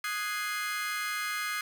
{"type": "chord", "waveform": "35% pulse", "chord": "Ab dominant seventh", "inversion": "second", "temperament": "equal", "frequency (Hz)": [1244.5, 1480, 1661.2, 2093], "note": ["Eb6", "Gb6", "Ab6", "C7"], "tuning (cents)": [0, 0, 0, 0], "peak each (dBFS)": [-34, -38, -36, -34], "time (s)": [0.04, 1.61], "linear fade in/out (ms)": 2, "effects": []}